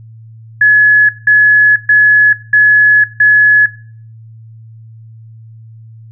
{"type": "tone bursts at uneven times", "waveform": "sine", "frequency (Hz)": 1699, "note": "G#6", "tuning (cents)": 39, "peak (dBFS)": -3, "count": 5, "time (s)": [[0.61, 1.09], [1.27, 1.76], [1.89, 2.33], [2.53, 3.04], [3.2, 3.66]], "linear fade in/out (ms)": 5, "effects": ["noise-tail reverb RT60 0.5 s tail -19 dB re dry", "added 112 Hz sine -32 dBFS peak until 6.11 s"]}